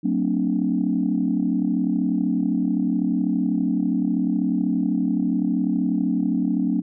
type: chord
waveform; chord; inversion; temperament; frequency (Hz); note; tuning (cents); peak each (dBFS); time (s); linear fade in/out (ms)
sine; D dominant seventh; first; equal with one note detuned; 185 / 225.8 / 261.6 / 293.7; F#3 / A3 / C4 / D4; 0 / +45 / 0 / 0; -24; 0.03-6.82; 20
effects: tanh soft clip ceiling -10 dBFS